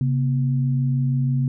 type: tone pair together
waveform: sine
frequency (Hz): 134.65 / 240.9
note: C#3 / B3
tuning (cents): -50 / -43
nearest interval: minor seventh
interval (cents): 1007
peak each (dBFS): -18 / -27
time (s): 0.01-1.48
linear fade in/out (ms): 2
effects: none